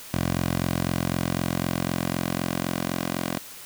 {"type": "tone with high-pass filter sweep", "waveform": "10% pulse", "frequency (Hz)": 43.95, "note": "F1", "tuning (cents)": 12, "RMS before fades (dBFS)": -27, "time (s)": [0.14, 3.39], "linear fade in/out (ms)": 0, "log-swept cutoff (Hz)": [90, 230], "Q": 0.77, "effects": ["white hiss -42 dBFS RMS until 3.65 s"]}